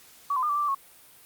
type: tone with pitch steps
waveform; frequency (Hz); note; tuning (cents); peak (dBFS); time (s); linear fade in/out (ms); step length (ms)
sine; 1136 / 1025 / 1211 / 1160 / 1177 / 1169 / 1097; C#6 / C6 / D#6 / D6 / D6 / D6 / C#6; +42 / -36 / -47 / -22 / +3 / -8 / -18; -23; 0.3-0.748; 5; 64
effects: white hiss -53 dBFS RMS until 1.25 s + Opus 48 kbps